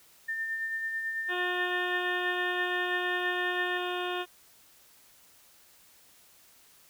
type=tone with tremolo; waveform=sine; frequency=1800 Hz; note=A6; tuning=39 cents sharp; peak=-29 dBFS; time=0.28-3.78 s; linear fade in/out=10 ms; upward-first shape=sine; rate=9.1 Hz; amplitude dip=35%
type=harmonic tone; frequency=358.8 Hz; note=F4; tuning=47 cents sharp; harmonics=1 / 2 / 3 / 4 / 5 / 7 / 8 / 9 / 10; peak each=-34 / -37 / -39 / -40 / -41 / -42 / -43 / -44 / -44 dBFS; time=1.28-4.26 s; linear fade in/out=50 ms
effects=white hiss -59 dBFS RMS until 6.89 s